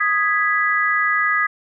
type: chord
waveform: sine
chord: G# minor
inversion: second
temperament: equal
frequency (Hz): 1244.5 / 1661.2 / 1975.5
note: D#6 / G#6 / B6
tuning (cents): 0 / 0 / 0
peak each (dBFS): -20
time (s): 0-1.47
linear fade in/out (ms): 10
effects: none